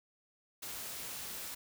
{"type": "noise", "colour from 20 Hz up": "white", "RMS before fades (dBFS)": -43, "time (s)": [0.62, 1.55], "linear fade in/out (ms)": 10, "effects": []}